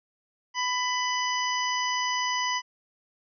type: harmonic tone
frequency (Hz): 996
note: B5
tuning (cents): +14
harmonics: 1 / 2 / 3 / 5 / 6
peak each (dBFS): -28 / -31 / -33 / -35 / -36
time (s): 0.54-2.62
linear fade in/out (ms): 50
effects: none